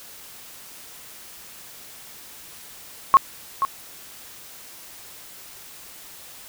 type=tone with echo; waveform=sine; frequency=1088 Hz; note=C#6; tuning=33 cents flat; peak=-7 dBFS; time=3.14-3.17 s; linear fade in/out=0 ms; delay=480 ms; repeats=1; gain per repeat=-10 dB; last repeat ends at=3.65 s; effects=white hiss -43 dBFS RMS until 6.48 s